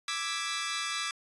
15% pulse chord, E dominant seventh, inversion third, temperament equal, 1174.7 / 1318.5 / 1661.2 / 1975.5 Hz, D6 / E6 / G#6 / B6, 0 / 0 / 0 / 0 cents, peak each -29 / -32 / -31 / -32 dBFS, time 0.08-1.11 s, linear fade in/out 2 ms, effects resampled to 24000 Hz

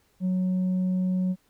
sine tone with tanh clipping, 184.4 Hz, F#3, 6 cents flat, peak -23 dBFS, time 0.2-1.36 s, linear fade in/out 50 ms, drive 2 dB, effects pink hiss -66 dBFS RMS until 1.49 s

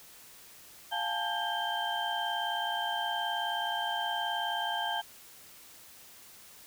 sine tone cluster, 701 / 826 / 885 / 1596 / 3134 Hz, F5 / G#5 / A5 / G6 / G7, +6 / -10 / +10 / +31 / -1 cents, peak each -37 / -38 / -35 / -37 / -36 dBFS, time 0.91-5.02 s, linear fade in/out 20 ms, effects white hiss -53 dBFS RMS until 6.66 s

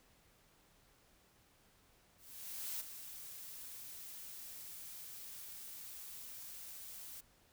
blue noise with ADSR envelope, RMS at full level -41 dBFS, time 2.17-7.21 s, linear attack 630 ms, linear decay 18 ms, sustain -9 dB, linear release 11 ms, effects pink hiss -69 dBFS RMS until 7.52 s

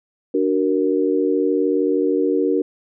sine chord, D augmented, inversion none, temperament equal with one note detuned, 293.7 / 372.8 / 466.2 Hz, D4 / F#4 / A#4, 0 / +13 / 0 cents, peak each -20 dBFS, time 0.34-2.62 s, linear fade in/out 5 ms, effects none

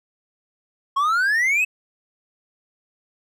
triangle exponential sweep, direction up, 1076 to 2637 Hz, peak -15 dBFS, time 0.96-1.65 s, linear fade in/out 10 ms, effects none

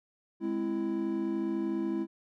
triangle chord, Ab augmented, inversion none, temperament equal with one note detuned, 207.7 / 261.6 / 331.9 Hz, Ab3 / C4 / E4, 0 / 0 / +12 cents, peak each -33 / -35 / -29 dBFS, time 0.4-2.07 s, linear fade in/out 50 ms, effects none

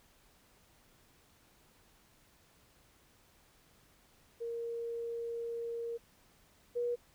sine tone pair in turn, 466.2 / 481 Hz, A#4 / B4, 0 / -46 cents, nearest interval minor second, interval 54 cents, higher second, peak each -36 / -31 dBFS, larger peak second, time 4.4-5.98 / 6.75-6.96 s, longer first, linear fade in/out 20 ms, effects pink hiss -66 dBFS RMS until 7.14 s

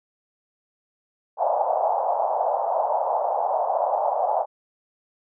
white band-pass noise, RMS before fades -23 dBFS, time 1.37-4.46 s, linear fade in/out 50 ms, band 590 to 860 Hz, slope 48 dB/octave, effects none

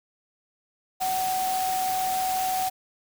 sine tone in noise, 750 Hz, F#5, 23 cents sharp, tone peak -24 dBFS, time 1-2.7 s, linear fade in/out 20 ms, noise white, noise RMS -33 dBFS, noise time 1-2.7 s, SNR +6 dB, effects none

